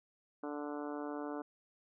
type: harmonic tone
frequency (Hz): 146.83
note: D3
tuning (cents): 0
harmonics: 2 / 3 / 4 / 5 / 6 / 7 / 8 / 9 / 10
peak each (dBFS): -41 / -45 / -47 / -49 / -51 / -52 / -53 / -54 / -55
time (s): 0.43-1.42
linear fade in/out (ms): 5
effects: none